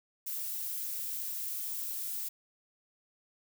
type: noise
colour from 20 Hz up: violet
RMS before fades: -37 dBFS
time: 0.26-2.29 s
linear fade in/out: 10 ms
effects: none